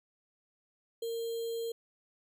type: tone with sample-and-hold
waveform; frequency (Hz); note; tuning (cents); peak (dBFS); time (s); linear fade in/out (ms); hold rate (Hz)
sine; 459.8; A#4; -24; -33; 1.02-1.72; 5; 3675
effects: none